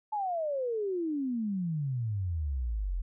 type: exponential sweep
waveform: sine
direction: down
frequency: 872 to 40.94 Hz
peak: -29 dBFS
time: 0.12-3.02 s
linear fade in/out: 10 ms
effects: none